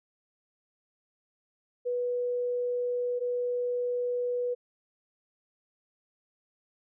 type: tone pair in turn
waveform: sine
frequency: 490 / 490 Hz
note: B4 / B4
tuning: -14 / -14 cents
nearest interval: unison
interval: 0 cents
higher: neither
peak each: -27 dBFS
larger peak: neither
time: 1.85-3.2 / 3.2-4.55 s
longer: neither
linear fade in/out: 20 ms
effects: none